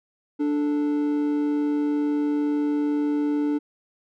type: tone pair together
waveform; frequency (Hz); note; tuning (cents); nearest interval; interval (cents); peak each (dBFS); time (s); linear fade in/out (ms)
triangle; 293.7 / 440.1; D4 / A4; 0 / 0; perfect fifth; 700; -19 / -30; 0.39-3.59; 20
effects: none